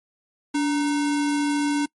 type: tone with sample-and-hold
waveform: sine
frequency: 289.6 Hz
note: D4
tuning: 24 cents flat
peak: -19 dBFS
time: 0.54-1.86 s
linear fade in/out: 10 ms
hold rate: 1225 Hz
effects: noise-tail reverb RT60 0.1 s tail -25 dB re dry + MP3 48 kbps